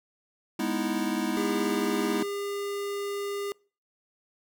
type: chord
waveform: square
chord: E major seventh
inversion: first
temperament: equal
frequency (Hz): 207.7 / 246.9 / 311.1 / 329.6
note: G#3 / B3 / D#4 / E4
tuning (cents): 0 / 0 / 0 / 0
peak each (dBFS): -33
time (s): 0.59-2.23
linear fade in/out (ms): 5
type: tone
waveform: square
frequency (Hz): 403.4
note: G4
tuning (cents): +50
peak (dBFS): -31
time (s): 1.37-3.52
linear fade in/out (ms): 0
effects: noise-tail reverb RT60 0.4 s tail -25 dB re dry